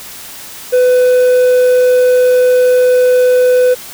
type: tone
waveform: triangle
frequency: 501 Hz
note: B4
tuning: 25 cents sharp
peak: -4 dBFS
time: 0.72-3.75 s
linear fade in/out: 20 ms
effects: white hiss -30 dBFS RMS until 3.93 s